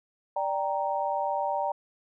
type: chord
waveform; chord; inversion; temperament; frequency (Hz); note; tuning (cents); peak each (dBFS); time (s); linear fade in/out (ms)
sine; G minor; second; equal; 587.3 / 784 / 932.3; D5 / G5 / Bb5; 0 / 0 / 0; -31 / -30 / -30; 0.36-1.72; 5
effects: none